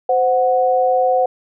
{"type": "tone pair together", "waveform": "sine", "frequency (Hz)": [517.3, 737], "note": ["C5", "F#5"], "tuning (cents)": [-20, -7], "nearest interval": "tritone", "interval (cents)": 613, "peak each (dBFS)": -15, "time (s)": [0.09, 1.26], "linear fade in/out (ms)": 5, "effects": []}